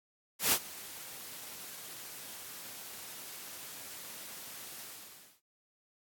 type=noise with ADSR envelope; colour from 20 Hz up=white; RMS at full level=-25 dBFS; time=0.39-5.41 s; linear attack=130 ms; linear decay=64 ms; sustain=-21 dB; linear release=600 ms; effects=high-pass 100 Hz 12 dB/octave + AAC 64 kbps